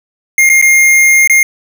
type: tone with dropouts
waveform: square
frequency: 2125 Hz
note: C7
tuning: 26 cents sharp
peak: -5 dBFS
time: 0.38-1.43 s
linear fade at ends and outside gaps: 2 ms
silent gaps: 0.492-0.498 / 0.615-0.624 / 1.275-1.297 s
effects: none